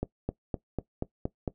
accelerating click train, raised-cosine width 2 ms, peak -16 dBFS, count 7, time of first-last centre 0.03-1.478 s, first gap 260 ms, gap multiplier 0.97, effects noise-tail reverb RT60 0.1 s tail -18 dB re dry

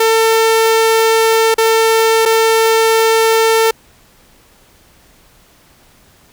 sawtooth tone with dropouts, 448.5 Hz, A4, 33 cents sharp, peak -5 dBFS, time 0-3.71 s, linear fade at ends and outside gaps 5 ms, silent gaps 1.543-1.581 / 2.254-2.258 s, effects pink hiss -48 dBFS RMS until 6.32 s

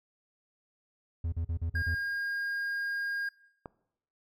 triangle tone bursts, 83 Hz, E2, 12 cents sharp, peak -27 dBFS, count 6, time 1.24-1.948 s, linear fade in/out 5 ms, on 83 ms, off 42 ms
triangle tone, 1620 Hz, G#6, 43 cents flat, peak -29 dBFS, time 1.75-3.29 s, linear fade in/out 5 ms
click, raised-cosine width 1 ms, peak -26 dBFS, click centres 3.658 s
effects noise-tail reverb RT60 0.8 s tail -21 dB re dry

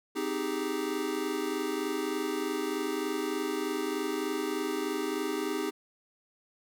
square chord, Ab major seventh, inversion first, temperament equal with one note detuned, 260 / 311.1 / 392 / 415.3 Hz, C4 / Eb4 / G4 / Ab4, -11 / 0 / 0 / 0 cents, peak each -39 / -35 / -35 / -38 dBFS, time 0.15-5.71 s, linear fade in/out 20 ms, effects none

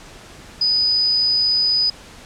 sine tone, 4978 Hz, D#8, in tune, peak -14 dBFS, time 0.61-1.9 s, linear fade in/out 5 ms, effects pink hiss -41 dBFS RMS until 2.25 s + low-pass 8000 Hz 12 dB/octave

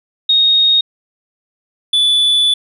sine / triangle tone pair in turn, 3729 / 3468 Hz, A#7 / A7, 0 / -26 cents, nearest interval minor second, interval 126 cents, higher first, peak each -8 dBFS, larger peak neither, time 0.29-0.81 / 1.93-2.54 s, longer second, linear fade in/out 5 ms, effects resampled to 32000 Hz

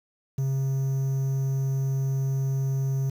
triangle tone, 134.8 Hz, C#3, 48 cents flat, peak -21 dBFS, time 0.38-3.1 s, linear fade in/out 5 ms, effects 8-bit

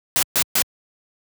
white noise bursts, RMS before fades -18 dBFS, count 3, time 0.16-0.621 s, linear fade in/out 0 ms, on 67 ms, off 130 ms, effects high-pass 80 Hz 12 dB/octave

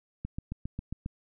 click train, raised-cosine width 5 ms, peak -22 dBFS, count 7, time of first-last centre 0.25-1.061 s, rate 7.4 Hz, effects none

